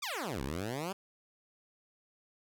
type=exponential two-way sweep; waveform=10% pulse; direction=down then up; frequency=1267 to 61.74 to 202.9 Hz; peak=-27 dBFS; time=0.02-0.93 s; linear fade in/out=10 ms; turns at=0.42 s; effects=none